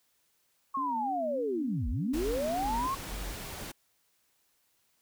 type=linear two-way sweep; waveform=sine; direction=down then up; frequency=1108.7 to 41.2 to 1108.7 Hz; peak=-29 dBFS; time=0.74-2.95 s; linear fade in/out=10 ms; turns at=1.89 s
type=tone with vibrato; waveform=sine; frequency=261.6 Hz; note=C4; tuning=in tune; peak=-37 dBFS; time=0.77-2.87 s; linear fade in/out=2 ms; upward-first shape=sine; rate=3.4 Hz; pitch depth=170 cents each way
type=tone bursts; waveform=sine; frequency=46.38 Hz; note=F#1; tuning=5 cents sharp; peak=-35 dBFS; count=3; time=2.13-3.35 s; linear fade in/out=50 ms; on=260 ms; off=220 ms
type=noise; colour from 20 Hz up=pink; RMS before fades=-41 dBFS; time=2.13-3.72 s; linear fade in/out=10 ms
effects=white hiss -72 dBFS RMS until 5.01 s